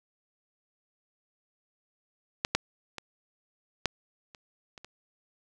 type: clicks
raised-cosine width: 0.2 ms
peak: -9 / -6 / -20 / -8 / -30 / -28 / -27 dBFS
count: 7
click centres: 2.449 / 2.55 / 2.983 / 3.857 / 4.348 / 4.778 / 4.846 s
effects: none